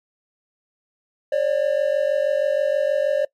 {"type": "tone pair together", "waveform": "triangle", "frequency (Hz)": [547.7, 594], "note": ["C#5", "D5"], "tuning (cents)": [-21, 20], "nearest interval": "minor second", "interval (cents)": 141, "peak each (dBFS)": -18, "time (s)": [1.32, 3.25], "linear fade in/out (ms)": 5, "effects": ["noise-tail reverb RT60 0.1 s tail -22 dB re dry", "MP3 96 kbps"]}